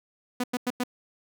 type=tone bursts; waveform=sawtooth; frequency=247.5 Hz; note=B3; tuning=4 cents sharp; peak=-21 dBFS; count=4; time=0.4-0.837 s; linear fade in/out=5 ms; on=38 ms; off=95 ms; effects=none